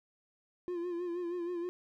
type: tone with vibrato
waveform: triangle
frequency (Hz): 349.2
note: F4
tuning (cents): 0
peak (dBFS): -32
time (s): 0.68-1.69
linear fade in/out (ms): 0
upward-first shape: sine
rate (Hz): 6.3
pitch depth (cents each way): 52
effects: none